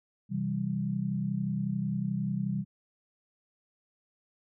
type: chord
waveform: sine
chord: C major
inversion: none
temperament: equal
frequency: 130.81 / 164.81 / 196 Hz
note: C3 / E3 / G3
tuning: 0 / 0 / 0 cents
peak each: -34 / -34 / -31 dBFS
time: 0.29-2.65 s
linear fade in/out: 50 ms
effects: none